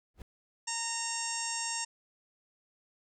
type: noise with exponential growth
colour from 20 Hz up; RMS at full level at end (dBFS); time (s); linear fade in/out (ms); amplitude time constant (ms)
brown; -40; 0.14-0.22; 2; 17
type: harmonic tone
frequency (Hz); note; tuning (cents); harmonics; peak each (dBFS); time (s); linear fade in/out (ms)
921; A#5; -21; 1 / 2 / 3 / 4 / 5 / 6 / 7 / 8 / 9; -40 / -43 / -43 / -50 / -49 / -39 / -42 / -39 / -40; 0.67-1.85; 10
effects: none